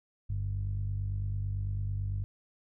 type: tone with low-pass filter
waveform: sawtooth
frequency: 49 Hz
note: G1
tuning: in tune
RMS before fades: -33 dBFS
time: 0.29-2.24 s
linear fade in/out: 0 ms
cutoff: 110 Hz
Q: 6.3
effects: none